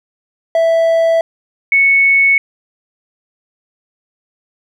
triangle / sine tone pair in turn, 659.3 / 2211 Hz, E5 / C#7, 0 / -5 cents, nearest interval octave + major sixth, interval 2095 cents, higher second, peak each -7 dBFS, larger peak neither, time 0.55-1.21 / 1.72-2.38 s, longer neither, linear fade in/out 2 ms, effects none

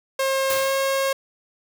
sawtooth tone with pitch glide, 536 to 541.6 Hz, C5 to C#5, +42 to -40 cents, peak -16 dBFS, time 0.19-1.13 s, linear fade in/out 5 ms, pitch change +18 cents, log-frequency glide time 0.57-0.72 s
white noise with exponential decay, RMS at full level -26 dBFS, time 0.5-1.06 s, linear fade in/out 1 ms, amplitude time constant 120 ms
effects none

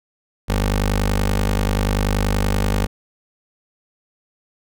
15% pulse tone with notch filter, 50.4 Hz, G1, 49 cents sharp, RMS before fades -19 dBFS, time 0.48-2.87 s, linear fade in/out 20 ms, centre 130 Hz, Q 1.7, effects none

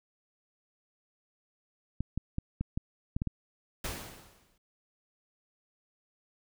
clicks, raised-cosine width 5 ms, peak -19 dBFS, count 8, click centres 2.006 / 2.176 / 2.384 / 2.61 / 2.775 / 3.165 / 3.219 / 3.273 s
pink noise with exponential decay, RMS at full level -34 dBFS, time 3.84-4.58 s, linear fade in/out 5 ms, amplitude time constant 160 ms
effects none

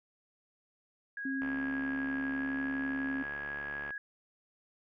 sine tone with pitch glide, 1648 to 1660.4 Hz, G#6 to G#6, -14 to -1 cents, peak -37 dBFS, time 1.17-3.98 s, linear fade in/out 2 ms, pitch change +13 cents, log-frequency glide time 2.32-2.46 s
sine tone, 268.2 Hz, C4, 43 cents sharp, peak -33 dBFS, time 1.25-3.23 s, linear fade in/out 5 ms
click train, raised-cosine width 0.5 ms, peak -28 dBFS, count 180, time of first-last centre 1.42-3.906 s, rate 72 Hz
effects none

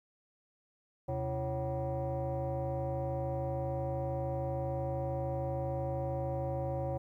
sine tone with frequency modulation, 340 Hz, F4, 46 cents flat, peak -31 dBFS, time 1.08-6.98 s, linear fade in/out 10 ms, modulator 209 Hz, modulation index 1.9, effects tanh soft clip ceiling -27 dBFS + 12-bit

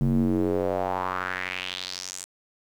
square tone with band-pass filter sweep, 45.97 Hz, F#1, 10 cents flat, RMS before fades -27 dBFS, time 0.01-2.25 s, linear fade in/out 0 ms, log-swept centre 170 to 8200 Hz, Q 3.3, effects 9-bit

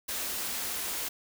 white band-stop noise, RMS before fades -34 dBFS, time 0.08-1.09 s, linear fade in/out 10 ms, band 100 to 170 Hz, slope 96 dB/octave, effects none

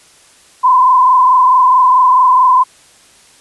sine tone with frequency modulation, 1017 Hz, C6, 50 cents flat, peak -5 dBFS, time 0.63-2.64 s, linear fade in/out 20 ms, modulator 24.6 Hz, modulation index 1.4, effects white hiss -45 dBFS RMS until 3.4 s + resampled to 24000 Hz

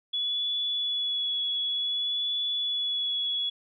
sine tone with vibrato, 3401 Hz, G#7, 40 cents sharp, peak -26 dBFS, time 0.13-3.5 s, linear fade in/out 10 ms, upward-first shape sine, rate 0.55 Hz, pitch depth 15 cents each way, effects none

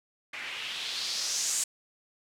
blue noise with low-pass filter sweep, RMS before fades -33 dBFS, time 0.33-1.64 s, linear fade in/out 5 ms, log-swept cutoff 2100 to 8000 Hz, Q 2.7, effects none

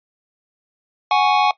square chord, F# suspended second, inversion none, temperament equal, 740 / 830.6 / 1108.7 Hz, F#5 / G#5 / C#6, 0 / 0 / 0 cents, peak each -19 / -17 / -20 dBFS, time 1.11-1.51 s, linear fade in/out 2 ms, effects noise-tail reverb RT60 0.1 s tail -17 dB re dry + resampled to 11025 Hz

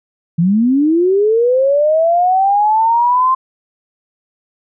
sine linear sweep, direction up, 160 to 1053 Hz, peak -9 dBFS, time 0.38-3.35 s, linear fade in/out 10 ms, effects none

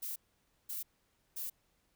violet noise bursts, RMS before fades -40 dBFS, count 3, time 0.02-1.5 s, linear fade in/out 10 ms, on 140 ms, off 530 ms, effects pink hiss -75 dBFS RMS until 1.95 s

